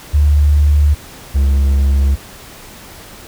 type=tone pair in turn; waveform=sine / triangle; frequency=73.42 / 68.72 Hz; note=D2 / C#2; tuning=0 / -14 cents; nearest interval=minor second; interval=114 cents; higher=first; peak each=-7 dBFS; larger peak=neither; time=0.13-0.95 / 1.34-2.16 s; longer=neither; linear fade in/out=20 ms; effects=pink hiss -36 dBFS RMS until 3.27 s